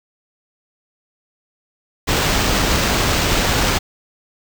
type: noise with sample-and-hold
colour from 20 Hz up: pink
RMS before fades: -17 dBFS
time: 2.07-3.79 s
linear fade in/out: 20 ms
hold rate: 11025 Hz
effects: none